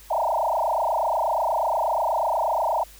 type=tone with frequency modulation; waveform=sine; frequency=789 Hz; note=G5; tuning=11 cents sharp; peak=-20 dBFS; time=0.1-2.84 s; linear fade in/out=10 ms; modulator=28.3 Hz; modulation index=6.3; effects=added 50 Hz sine -49 dBFS peak until 2.99 s + white hiss -49 dBFS RMS until 2.99 s